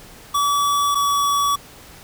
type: tone pair in turn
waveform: square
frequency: 1145 / 1138.4 Hz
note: D6 / C#6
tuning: -44 / +46 cents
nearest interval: unison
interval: 10 cents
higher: first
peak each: -17 dBFS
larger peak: neither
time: 0.34-0.95 / 0.95-1.56 s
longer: neither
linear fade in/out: 10 ms
effects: pink hiss -43 dBFS RMS until 2.03 s